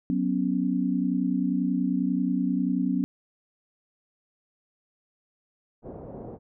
sine chord, F# suspended fourth, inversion none, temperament equal, 185 / 246.9 / 277.2 Hz, F#3 / B3 / C#4, 0 / 0 / 0 cents, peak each -27 dBFS, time 0.1-3.04 s, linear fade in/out 0 ms
white low-pass noise, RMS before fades -40 dBFS, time 5.82-6.39 s, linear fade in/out 50 ms, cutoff 600 Hz, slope 24 dB/octave
effects none

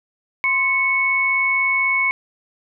sine tone pair together, 1043.7 / 2209 Hz, C6 / C#7, -5 / -7 cents, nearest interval octave + minor second, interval 1298 cents, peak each -24 / -16 dBFS, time 0.44-2.11 s, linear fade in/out 0 ms, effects none

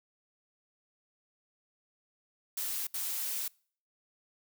blue noise bursts at uneven times, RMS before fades -35 dBFS, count 2, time 2.57-2.87 / 2.94-3.48 s, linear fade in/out 5 ms, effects noise-tail reverb RT60 0.5 s tail -26 dB re dry

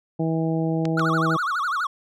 harmonic tone, 161.9 Hz, E3, 31 cents flat, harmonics 1 / 2 / 3 / 4 / 5, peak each -23 / -25 / -30 / -32 / -35 dBFS, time 0.19-1.37 s, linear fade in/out 10 ms
clicks, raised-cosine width 0.2 ms, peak -14 dBFS, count 2, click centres 0.854 / 0.995 s
triangle tone with vibrato, 1272 Hz, D#6, 38 cents sharp, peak -20 dBFS, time 0.97-1.87 s, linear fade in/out 5 ms, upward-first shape sine, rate 12 Hz, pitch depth 260 cents each way
effects none

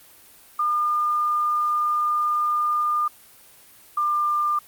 sine tone pair in turn, 1208 / 1196.9 Hz, D6 / D6, +48 / +32 cents, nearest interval unison, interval 16 cents, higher first, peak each -19 dBFS, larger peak neither, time 0.59-3.08 / 3.97-4.59 s, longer first, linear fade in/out 5 ms, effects white hiss -50 dBFS RMS until 4.67 s + Opus 32 kbps

